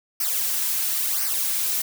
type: noise with flanger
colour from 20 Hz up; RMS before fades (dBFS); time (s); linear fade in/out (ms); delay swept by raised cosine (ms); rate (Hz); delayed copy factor
blue; -24; 0.2-1.82; 5; 0.27 to 3.67; 0.97; -0.75
effects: none